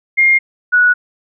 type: tone pair in turn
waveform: sine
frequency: 2125 / 1467.4 Hz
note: C7 / F#6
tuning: +26 / -15 cents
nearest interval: tritone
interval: 641 cents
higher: first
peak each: -7 dBFS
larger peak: neither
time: 0.17-0.39 / 0.72-0.94 s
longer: neither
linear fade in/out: 20 ms
effects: none

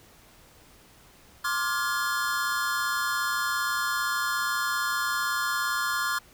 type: chord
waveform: square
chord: D half-diminished seventh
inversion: third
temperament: just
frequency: 1057.2 / 1174.7 / 1409.6 / 1691.5 Hz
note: C6 / D6 / F6 / Ab6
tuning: +18 / 0 / +16 / +31 cents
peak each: -33 / -33 / -30 / -33 dBFS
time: 1.44-6.19 s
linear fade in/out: 10 ms
effects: pink hiss -55 dBFS RMS until 6.33 s

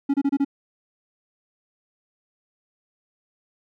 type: tone bursts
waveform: triangle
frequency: 278.7 Hz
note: C#4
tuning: 9 cents sharp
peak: -15 dBFS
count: 5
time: 0.09-0.448 s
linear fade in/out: 10 ms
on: 50 ms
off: 27 ms
effects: none

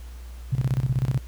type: tone with tremolo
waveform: sine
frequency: 129.3 Hz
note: C3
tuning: 20 cents flat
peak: -18 dBFS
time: 0.52-1.19 s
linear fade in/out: 10 ms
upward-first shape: square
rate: 16 Hz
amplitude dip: 80%
effects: added 60 Hz sine -36 dBFS peak until 1.27 s + pink hiss -52 dBFS RMS until 1.27 s

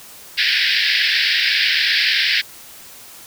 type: band-pass noise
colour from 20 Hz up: pink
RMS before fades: -17 dBFS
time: 0.37-2.42 s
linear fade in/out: 20 ms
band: 1600 to 5200 Hz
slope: 96 dB/octave
effects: white hiss -40 dBFS RMS until 3.26 s

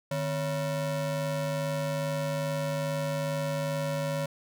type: ring-modulated tone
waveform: square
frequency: 203.6 Hz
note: G#3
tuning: 34 cents flat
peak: -26 dBFS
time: 0.11-4.26 s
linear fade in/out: 5 ms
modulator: 356 Hz
effects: none

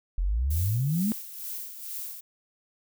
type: exponential sweep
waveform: sine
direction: up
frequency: 40.87 to 224.5 Hz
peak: -23 dBFS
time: 0.18-1.12 s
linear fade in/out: 0 ms
type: noise with tremolo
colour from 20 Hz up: violet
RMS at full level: -35 dBFS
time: 0.5-2.21 s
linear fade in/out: 10 ms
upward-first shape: sine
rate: 2.2 Hz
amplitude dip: 60%
effects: none

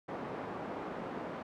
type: band-pass noise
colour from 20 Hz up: pink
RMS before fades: -41 dBFS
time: 0.08-1.43 s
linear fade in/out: 10 ms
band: 230 to 1100 Hz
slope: 12 dB/octave
effects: none

